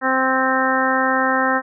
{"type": "harmonic tone", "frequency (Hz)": 261.6, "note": "C4", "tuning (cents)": 0, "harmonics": [1, 2, 3, 4, 5, 6, 7], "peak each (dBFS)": [-23, -23, -23, -23, -23, -23, -23], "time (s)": [0.01, 1.62], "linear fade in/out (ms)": 50, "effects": []}